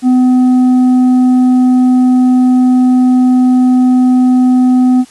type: tone with tanh clipping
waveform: sine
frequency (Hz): 252.8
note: B3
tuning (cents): +41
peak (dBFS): -6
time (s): 0.02-5.05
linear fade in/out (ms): 50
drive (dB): 5
effects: white hiss -40 dBFS RMS until 5.1 s + resampled to 24000 Hz